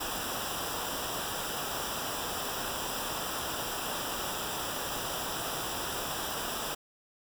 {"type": "noise with comb filter", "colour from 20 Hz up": "pink", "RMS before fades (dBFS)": -35, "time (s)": [0, 6.75], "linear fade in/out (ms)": 10, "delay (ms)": 0.46, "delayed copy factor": -0.75, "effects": []}